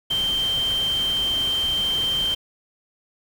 sine tone in noise, 3136 Hz, G7, in tune, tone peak -20 dBFS, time 0.1-2.35 s, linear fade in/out 10 ms, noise pink, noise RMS -34 dBFS, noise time 0.1-2.35 s, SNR +11 dB, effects none

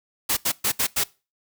white noise bursts at uneven times, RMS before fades -22 dBFS, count 5, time 0.29-0.37 / 0.45-0.52 / 0.64-0.72 / 0.79-0.87 / 0.96-1.04 s, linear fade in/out 10 ms, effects noise-tail reverb RT60 0.3 s tail -22 dB re dry

